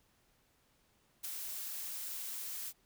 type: noise with ADSR envelope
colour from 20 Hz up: blue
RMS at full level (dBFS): -39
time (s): 1.23-2.73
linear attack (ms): 18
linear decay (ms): 15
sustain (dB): -3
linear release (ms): 47
effects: pink hiss -72 dBFS RMS until 2.85 s